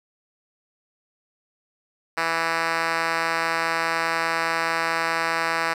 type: tone with band-pass filter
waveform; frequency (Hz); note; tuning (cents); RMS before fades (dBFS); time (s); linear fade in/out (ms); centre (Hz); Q
5% pulse; 164.81; E3; 0; -24; 2.17-5.74; 10; 1800; 0.57
effects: 8-bit